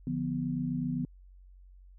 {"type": "chord", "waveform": "sine", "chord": "B diminished", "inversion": "first", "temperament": "equal", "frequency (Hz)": [146.83, 174.61, 246.9], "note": ["D3", "F3", "B3"], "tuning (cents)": [0, 0, 0], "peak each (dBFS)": [-35, -35, -32], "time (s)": [0.07, 1.05], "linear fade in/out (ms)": 2, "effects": ["added 46 Hz sine -51 dBFS peak until 1.98 s"]}